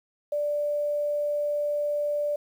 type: tone with quantisation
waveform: sine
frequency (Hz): 587.3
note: D5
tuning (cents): 0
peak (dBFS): -24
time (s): 0.32-2.36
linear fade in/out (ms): 5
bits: 9
effects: none